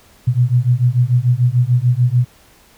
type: beating tone pair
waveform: sine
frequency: 120.1 / 126.9 Hz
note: B2 / B2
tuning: -48 / +47 cents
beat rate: 6.8 Hz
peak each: -14 dBFS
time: 0.27-2.25 s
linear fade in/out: 10 ms
effects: pink hiss -49 dBFS RMS until 2.77 s